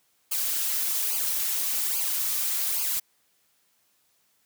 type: noise with flanger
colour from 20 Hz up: blue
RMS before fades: -27 dBFS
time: 0.31-3 s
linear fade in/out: 10 ms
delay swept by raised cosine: 0.53 to 6.33 ms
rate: 1.2 Hz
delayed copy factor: -0.85
effects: white hiss -68 dBFS RMS until 4.45 s + high-pass 80 Hz 12 dB/octave